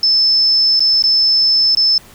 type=tone with dropouts; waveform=sine; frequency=5260 Hz; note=E8; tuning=5 cents flat; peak=-9 dBFS; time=0.03-1.98 s; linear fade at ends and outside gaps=2 ms; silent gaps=0.795-0.804 / 1.024-1.038 / 1.75-1.771 s; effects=pink hiss -42 dBFS RMS until 2.14 s